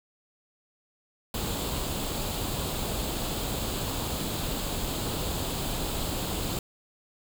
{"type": "noise with comb filter", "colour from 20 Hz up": "pink", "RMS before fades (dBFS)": -31, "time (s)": [1.34, 6.59], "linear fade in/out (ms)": 2, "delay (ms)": 0.26, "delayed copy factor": 0.55, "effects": []}